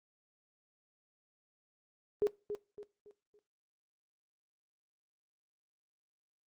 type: tone with echo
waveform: sine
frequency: 415.3 Hz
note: G#4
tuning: in tune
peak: -26 dBFS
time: 2.22-2.27 s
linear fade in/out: 0 ms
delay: 280 ms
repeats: 4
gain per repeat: -9 dB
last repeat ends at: 3.39 s
effects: noise-tail reverb RT60 0.3 s tail -21 dB re dry + Opus 24 kbps